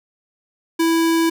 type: tone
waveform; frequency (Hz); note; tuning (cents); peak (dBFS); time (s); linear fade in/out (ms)
square; 329.6; E4; 0; -15; 0.79-1.3; 10
effects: none